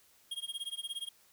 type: tone with tremolo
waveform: square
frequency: 3252 Hz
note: G#7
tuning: 37 cents flat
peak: -35 dBFS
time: 0.31-1.09 s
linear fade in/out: 5 ms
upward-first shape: sine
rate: 17 Hz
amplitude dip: 95%
effects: white hiss -65 dBFS RMS until 1.32 s